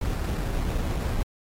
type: noise with sample-and-hold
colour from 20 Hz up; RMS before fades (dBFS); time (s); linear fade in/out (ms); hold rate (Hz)
brown; -27; 0.01-1.23; 5; 3150
effects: AAC 48 kbps